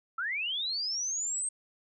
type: linear sweep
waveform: sine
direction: up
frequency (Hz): 1293 to 8440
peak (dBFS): -30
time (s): 0.18-1.49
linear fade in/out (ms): 5
effects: none